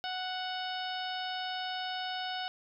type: harmonic tone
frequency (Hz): 740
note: F#5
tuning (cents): 0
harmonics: 1 / 2 / 3 / 4 / 5 / 6 / 7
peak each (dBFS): -37 / -41 / -49 / -41 / -43 / -48 / -47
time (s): 0.04-2.48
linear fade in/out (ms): 0
effects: none